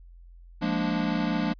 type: chord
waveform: square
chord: Bb dominant seventh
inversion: second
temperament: equal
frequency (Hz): 174.61 / 207.7 / 233.1 / 293.7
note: F3 / Ab3 / Bb3 / D4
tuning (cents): 0 / 0 / 0 / 0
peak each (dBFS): -31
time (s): 0.61-1.54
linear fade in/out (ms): 20
effects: added 43 Hz sine -46 dBFS peak until 1.59 s + resampled to 11025 Hz